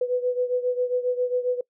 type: beating tone pair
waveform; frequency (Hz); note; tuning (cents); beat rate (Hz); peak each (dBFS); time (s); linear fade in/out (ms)
sine; 495.1 / 502.5; B4 / B4; +4 / +30; 7.4; -23 / -27; 0.01-1.61; 5
effects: noise-tail reverb RT60 0.1 s tail -23 dB re dry